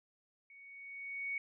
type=tone with level ramp; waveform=sine; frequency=2230 Hz; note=C#7; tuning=10 cents sharp; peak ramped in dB=-55 to -34 dBFS; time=0.5-1.38 s; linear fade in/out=2 ms; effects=none